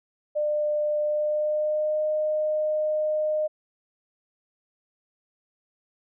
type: tone with pitch glide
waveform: sine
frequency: 599 to 613.4 Hz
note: D5 to D#5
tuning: +34 to -25 cents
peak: -22 dBFS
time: 0.35-3.48 s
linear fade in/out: 20 ms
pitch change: +41 cents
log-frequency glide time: 1.01-2.03 s
effects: none